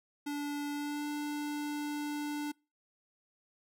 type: tone with pitch glide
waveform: square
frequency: 290 to 294.6 Hz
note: D4 to D4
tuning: -22 to +6 cents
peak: -35 dBFS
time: 0.26-2.52 s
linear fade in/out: 10 ms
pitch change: +28 cents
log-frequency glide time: 0.72-1.06 s
effects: noise-tail reverb RT60 0.3 s tail -26 dB re dry